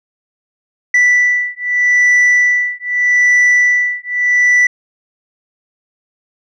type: beating tone pair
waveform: sine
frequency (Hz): 1971 / 1971.81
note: B6 / B6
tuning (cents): -4 / -3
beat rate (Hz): 0.81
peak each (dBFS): -10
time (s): 0.94-4.67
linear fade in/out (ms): 5
effects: tanh soft clip ceiling -6 dBFS